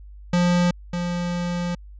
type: tone pair in turn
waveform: square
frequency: 176.2 / 175.19 Hz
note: F3 / F3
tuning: +16 / +6 cents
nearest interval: unison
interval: 10 cents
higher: first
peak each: -17 / -24 dBFS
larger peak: first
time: 0.33-0.71 / 0.93-1.75 s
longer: second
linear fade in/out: 5 ms
effects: added 50 Hz sine -39 dBFS peak until 1.99 s + resampled to 16000 Hz